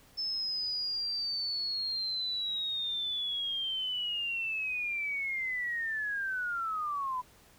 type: linear sweep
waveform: sine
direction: down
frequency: 5274 to 987.8 Hz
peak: -31 dBFS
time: 0.17-7.22 s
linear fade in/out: 20 ms
effects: pink hiss -60 dBFS RMS until 7.58 s